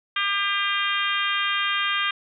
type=harmonic tone with a mistuned harmonic; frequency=400 Hz; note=G4; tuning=35 cents sharp; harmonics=3 / 4 / 5 / 6 / 7 / 8 / 9; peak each=-27 / -28 / -30 / -30 / -31 / -28 / -35 dBFS; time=0.16-2.11 s; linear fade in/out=5 ms; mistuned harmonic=9; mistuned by=+24 cents; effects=none